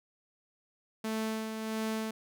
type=tone with tremolo; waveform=sawtooth; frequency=220 Hz; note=A3; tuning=in tune; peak=-27 dBFS; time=1.04-2.11 s; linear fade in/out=5 ms; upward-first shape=sine; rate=1.5 Hz; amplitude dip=45%; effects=none